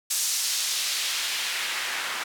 white noise with band-pass filter sweep, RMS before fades -28 dBFS, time 0.1-2.24 s, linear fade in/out 10 ms, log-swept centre 6900 to 1500 Hz, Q 1, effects none

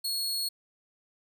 sawtooth tone, 4332 Hz, C#8, 41 cents flat, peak -26 dBFS, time 0.04-0.49 s, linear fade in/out 10 ms, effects none

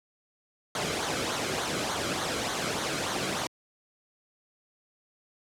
pink noise with flanger, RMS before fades -30 dBFS, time 0.75-3.47 s, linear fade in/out 2 ms, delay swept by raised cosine 0.38 to 1.13 ms, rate 3.4 Hz, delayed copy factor -0.55, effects high-pass 100 Hz 12 dB/octave + low-pass 8000 Hz 12 dB/octave

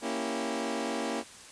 20% pulse chord, A# diminished seventh, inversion none, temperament equal, 233.1 / 277.2 / 329.6 / 392 Hz, A#3 / C#4 / E4 / G4, 0 / 0 / 0 / 0 cents, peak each -30 / -31 / -32 / -34 dBFS, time 0.01-1.24 s, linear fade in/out 50 ms, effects white hiss -49 dBFS RMS until 1.51 s + resampled to 22050 Hz

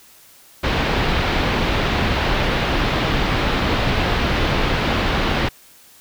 pink low-pass noise, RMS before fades -19 dBFS, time 0.63-5.49 s, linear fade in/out 10 ms, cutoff 3900 Hz, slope 24 dB/octave, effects white hiss -48 dBFS RMS until 6 s

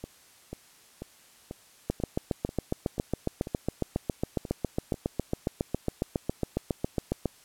two click trains, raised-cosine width 2 ms, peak -13 / -23 dBFS, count 40 / 11, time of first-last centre 1.9-7.257 / 0.04-4.942 s, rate 7.28 / 2.04 Hz, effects white hiss -57 dBFS RMS until 7.44 s + low-pass 12000 Hz 12 dB/octave

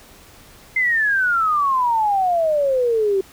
sine exponential sweep, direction down, 2093 to 378 Hz, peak -15 dBFS, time 0.76-3.21 s, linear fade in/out 5 ms, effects pink hiss -46 dBFS RMS until 3.32 s

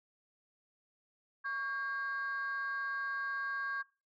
sine tone pair together, 1121 / 1609.4 Hz, C#6 / G6, +19 / +45 cents, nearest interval tritone, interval 626 cents, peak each -38 / -35 dBFS, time 1.44-3.83 s, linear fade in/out 20 ms, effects noise-tail reverb RT60 0.3 s tail -19 dB re dry + tanh soft clip ceiling -30 dBFS

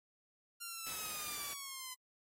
5% pulse linear sweep, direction down, 1396.9 to 1011 Hz, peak -32 dBFS, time 0.6-1.95 s, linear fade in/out 20 ms
white noise, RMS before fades -46 dBFS, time 0.86-1.54 s, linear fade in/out 10 ms
effects AAC 48 kbps

